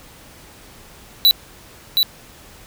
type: tone with echo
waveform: square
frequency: 3951 Hz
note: B7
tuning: in tune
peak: -9 dBFS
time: 1.25-1.31 s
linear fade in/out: 0 ms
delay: 720 ms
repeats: 1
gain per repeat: -4 dB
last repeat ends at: 2.03 s
effects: pink hiss -44 dBFS RMS until 2.66 s